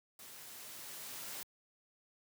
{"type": "noise with level ramp", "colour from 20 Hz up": "white", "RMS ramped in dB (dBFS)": [-53, -44], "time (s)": [0.19, 1.43], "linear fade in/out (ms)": 2, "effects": ["high-pass 100 Hz 12 dB/octave"]}